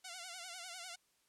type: tone with vibrato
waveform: 5% pulse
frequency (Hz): 716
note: F5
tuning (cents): +43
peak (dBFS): -34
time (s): 0.04-0.96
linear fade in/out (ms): 10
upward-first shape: sine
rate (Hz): 10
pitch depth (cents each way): 97
effects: white hiss -75 dBFS RMS until 1.28 s + low-pass 11000 Hz 12 dB/octave